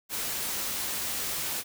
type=noise; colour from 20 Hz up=white; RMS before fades=-32 dBFS; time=0.09-1.64 s; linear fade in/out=50 ms; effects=none